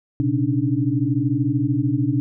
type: tone cluster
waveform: sine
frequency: 119.7 / 132.9 / 279.9 / 300.5 Hz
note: A#2 / C3 / C#4 / D4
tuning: +46 / +27 / +17 / +40 cents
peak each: -23 dBFS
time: 0.2-2.2 s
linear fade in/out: 0 ms
effects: none